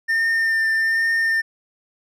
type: tone with vibrato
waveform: triangle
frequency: 1806 Hz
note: A6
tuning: 45 cents sharp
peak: -15 dBFS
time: 0.08-1.42 s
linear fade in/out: 20 ms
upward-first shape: triangle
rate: 1.2 Hz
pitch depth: 18 cents each way
effects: none